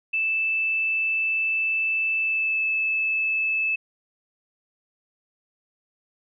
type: tone with pitch glide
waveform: sine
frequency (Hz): 2637 to 2616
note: E7 to E7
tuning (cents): 0 to -14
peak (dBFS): -21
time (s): 0.13-3.76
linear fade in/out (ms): 10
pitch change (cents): -14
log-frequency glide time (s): 2.19-2.64
effects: none